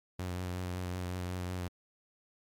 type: tone with vibrato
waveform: sawtooth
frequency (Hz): 90.4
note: F#2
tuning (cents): -40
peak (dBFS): -31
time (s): 0.19-1.68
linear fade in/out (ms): 5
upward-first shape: triangle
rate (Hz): 5.4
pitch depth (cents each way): 30
effects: MP3 96 kbps